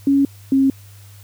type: tone pair in turn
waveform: sine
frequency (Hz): 277.6 / 270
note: C#4 / C#4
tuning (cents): +3 / -45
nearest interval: unison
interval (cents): 48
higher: first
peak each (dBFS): -11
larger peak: neither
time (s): 0.07-0.25 / 0.52-0.7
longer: neither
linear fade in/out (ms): 2
effects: added 100 Hz sine -40 dBFS peak until 1.23 s + white hiss -49 dBFS RMS until 1.23 s